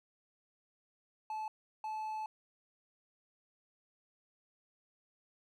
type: tone bursts at uneven times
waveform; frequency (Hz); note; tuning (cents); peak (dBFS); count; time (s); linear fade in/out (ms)
triangle; 867; A5; -26; -35; 2; 1.3-1.48 / 1.84-2.26; 2
effects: none